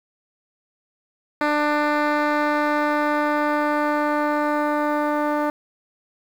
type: tone with low-pass filter sweep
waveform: 10% pulse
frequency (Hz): 297.2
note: D4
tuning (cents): +21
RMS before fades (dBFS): -21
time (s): 1.41-5.5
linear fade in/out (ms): 2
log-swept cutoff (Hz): 2700 to 1100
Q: 0.72
effects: 7-bit